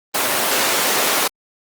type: high-pass noise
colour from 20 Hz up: pink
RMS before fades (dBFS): -18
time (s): 0.14-1.28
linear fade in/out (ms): 10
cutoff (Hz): 440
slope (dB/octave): 12
effects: Opus 24 kbps